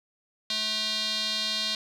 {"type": "tone with band-pass filter", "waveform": "square", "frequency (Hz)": 216.3, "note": "A3", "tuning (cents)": -29, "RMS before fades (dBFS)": -29, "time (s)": [0.5, 1.75], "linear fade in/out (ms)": 2, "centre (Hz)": 4000, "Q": 4.7, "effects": []}